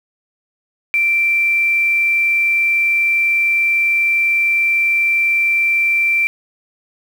sine tone with quantisation, 2349 Hz, D7, in tune, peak -12 dBFS, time 0.94-6.27 s, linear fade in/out 0 ms, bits 6, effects none

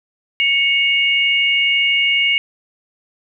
sine tone pair together, 2217 / 2839 Hz, C#7 / F7, 0 / +28 cents, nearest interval major third, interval 428 cents, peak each -15 / -16 dBFS, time 0.4-2.38 s, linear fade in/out 0 ms, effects none

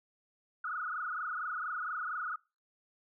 sine tone with frequency modulation, 1353 Hz, E6, 45 cents sharp, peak -34 dBFS, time 0.64-2.36 s, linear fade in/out 5 ms, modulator 24.3 Hz, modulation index 5.2, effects noise-tail reverb RT60 0.3 s tail -25 dB re dry

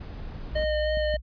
brown noise, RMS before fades -37 dBFS, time 0-0.64 s, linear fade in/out 10 ms
sine tone, 59 Hz, A#1, 22 cents sharp, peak -29 dBFS, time 0.51-1.22 s, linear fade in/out 50 ms
square tone with vibrato, 612 Hz, D#5, 29 cents flat, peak -25 dBFS, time 0.55-1.17 s, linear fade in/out 10 ms, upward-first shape sine, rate 3.3 Hz, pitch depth 13 cents each way
clicks, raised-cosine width 5 ms, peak -27 dBFS, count 3, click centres 0.639 / 0.972 / 1.141 s
effects resampled to 11025 Hz

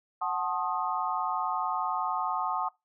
sine chord, F# diminished seventh, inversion none, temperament equal with one note detuned, 740 / 880 / 1069.1 / 1244.5 Hz, F#5 / A5 / C6 / Eb6, 0 / 0 / +37 / 0 cents, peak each -33 dBFS, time 0.21-2.69 s, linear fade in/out 10 ms, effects noise-tail reverb RT60 0.2 s tail -22 dB re dry

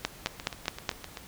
two click trains, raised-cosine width 0.2 ms, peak -20 / -9 dBFS, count 8 / 5, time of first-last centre 0.27-1.172 / 0.05-0.892 s, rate 7.76 / 4.75 Hz, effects pink hiss -49 dBFS RMS until 1.27 s

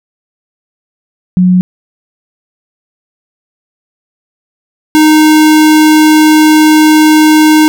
sine / square tone pair in turn, 182.1 / 309.1 Hz, F#3 / D#4, -27 / -11 cents, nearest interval major sixth, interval 916 cents, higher second, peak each -3 dBFS, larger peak neither, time 1.37-1.61 / 4.95-7.68 s, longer second, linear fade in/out 0 ms, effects none

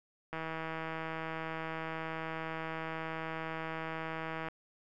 click train, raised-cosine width 0.5 ms, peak -24 dBFS, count 670, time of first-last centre 0.33-4.485 s, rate 161 Hz, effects none

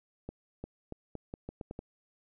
accelerating click train, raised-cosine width 2 ms, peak -26 dBFS, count 9, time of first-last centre 0.29-1.791 s, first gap 350 ms, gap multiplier 0.81, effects none

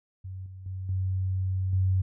sine tone with level steps, 94 Hz, F#2, 28 cents sharp, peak -35 / -40 / -32 / -25 / -21 dBFS, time 0.24-2.02 s, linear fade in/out 10 ms, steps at 0.46 / 0.66 / 0.89 / 1.73 s, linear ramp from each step 2 ms, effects none

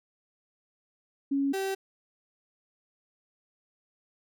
sine / 35% pulse tone pair in turn, 277.2 / 386.6 Hz, C#4 / G4, 0 / -24 cents, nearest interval tritone, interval 576 cents, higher second, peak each -24 / -27 dBFS, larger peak first, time 1.31-1.53 / 1.53-1.75 s, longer neither, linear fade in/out 10 ms, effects none

